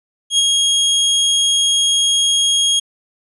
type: tone with ADSR envelope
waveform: sawtooth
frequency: 3273 Hz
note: G#7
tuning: 26 cents flat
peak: -6 dBFS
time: 0.3-2.8 s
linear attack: 85 ms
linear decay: 20 ms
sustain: -3 dB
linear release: 11 ms
effects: resampled to 24000 Hz